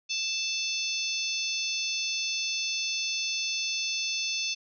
harmonic tone, 880 Hz, A5, in tune, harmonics 3 / 4 / 5 / 6 / 7, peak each -33 / -35 / -35 / -35 / -35 dBFS, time 0.09-4.55 s, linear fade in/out 20 ms, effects none

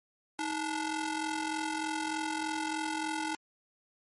sawtooth ring-modulated tone, 587.3 Hz, D5, in tune, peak -25 dBFS, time 0.39-3.35 s, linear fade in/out 2 ms, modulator 272 Hz, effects MP3 48 kbps

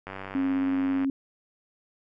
click train, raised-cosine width 0.5 ms, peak -22 dBFS, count 95, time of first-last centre 0.07-1.046 s, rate 96.3 Hz
sine tone, 271.2 Hz, C#4, 38 cents flat, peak -23 dBFS, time 0.35-1.1 s, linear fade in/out 2 ms
effects none

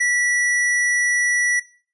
sine tone with hard clipping, 1950 Hz, B6, 23 cents flat, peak -18 dBFS, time 0-1.6 s, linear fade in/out 10 ms, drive 16 dB, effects noise-tail reverb RT60 0.4 s tail -18 dB re dry + resampled to 24000 Hz

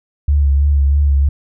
sine tone with vibrato, 70.9 Hz, C#2, 40 cents sharp, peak -9 dBFS, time 0.28-1.29 s, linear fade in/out 5 ms, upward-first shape sine, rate 3.1 Hz, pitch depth 40 cents each way, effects none

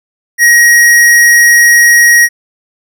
square tone, 1892 Hz, A#6, 25 cents sharp, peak -3 dBFS, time 0.38-2.29 s, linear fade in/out 50 ms, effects none

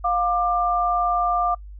sine tone pair together, 707 / 1189 Hz, F5 / D6, +21 / +21 cents, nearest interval major sixth, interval 900 cents, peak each -21 dBFS, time 0.04-1.55 s, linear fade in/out 10 ms, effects noise-tail reverb RT60 0.1 s tail -26 dB re dry + added 50 Hz sine -36 dBFS peak until 1.79 s

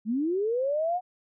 sine linear sweep, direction up, 203.4 to 740 Hz, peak -24 dBFS, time 0.05-1.01 s, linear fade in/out 50 ms, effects none

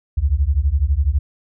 sine beating tone pair, 65 / 77 Hz, C2 / D#2, -11 / -17 cents, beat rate 12 Hz, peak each -17 dBFS, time 0.17-1.19 s, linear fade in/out 10 ms, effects none

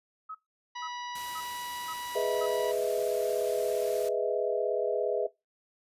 sine tone bursts, 1279 Hz, D#6, 47 cents sharp, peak -37 dBFS, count 5, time 0.29-2.465 s, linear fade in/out 10 ms, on 59 ms, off 470 ms
harmonic tone, 975 Hz, B5, 23 cents flat, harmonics 1 / 2 / 3 / 4 / 5 / 6, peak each -38 / -44 / -47 / -48 / -53 / -54 dBFS, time 0.75-2.72 s, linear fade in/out 10 ms
white noise, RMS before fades -44 dBFS, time 1.15-4.09 s, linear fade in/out 5 ms
sine chord, E major seventh, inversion first, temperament equal, 415.3 / 493.9 / 622.3 / 659.3 Hz, G#4 / B4 / D#5 / E5, 0 / 0 / 0 / 0 cents, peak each -31 / -31 / -33 / -32 dBFS, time 2.15-5.27 s, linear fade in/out 10 ms
effects noise-tail reverb RT60 0.2 s tail -20 dB re dry + resampled to 32000 Hz

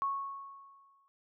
sine tone with exponential decay, 1103 Hz, C#6, 9 cents flat, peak -28 dBFS, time 0.02-1.08 s, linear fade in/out 0 ms, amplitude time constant 230 ms, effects none

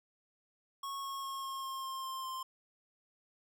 square tone with pitch steps, 1100 / 1092.4 / 1084.9 / 1077.4 / 1069.9 / 1062.5 / 1055.2 / 1047.9 Hz, C#6 / C#6 / C#6 / C#6 / C6 / C6 / C6 / C6, -14 / -26 / -38 / -50 / +38 / +26 / +14 / +2 cents, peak -39 dBFS, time 0.83-2.43 s, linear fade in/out 5 ms, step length 200 ms, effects none

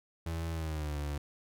35% pulse tone with pitch glide, 82.4 to 72.99 Hz, E2 to D2, 0 to -10 cents, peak -32 dBFS, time 0.26-1.18 s, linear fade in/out 5 ms, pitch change -210 cents, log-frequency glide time 0.52-0.97 s, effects none

